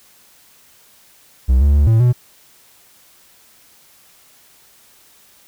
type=tone with pitch steps; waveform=triangle; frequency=63.8 / 71.3 / 72.5 / 112.7 / 122.9 Hz; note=C2 / C#2 / D2 / A2 / B2; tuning=-43 / +49 / -22 / +42 / -8 cents; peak=-7 dBFS; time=1.48-2.13 s; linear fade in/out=20 ms; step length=130 ms; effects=white hiss -50 dBFS RMS until 5.47 s